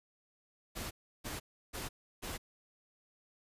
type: noise bursts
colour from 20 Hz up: pink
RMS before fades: -41 dBFS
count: 4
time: 0.75-2.38 s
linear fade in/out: 20 ms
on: 160 ms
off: 330 ms
effects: resampled to 32000 Hz